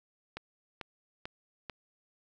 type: click train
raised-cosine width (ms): 0.3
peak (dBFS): -23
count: 4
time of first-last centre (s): 0.37-1.697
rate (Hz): 2.26
effects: none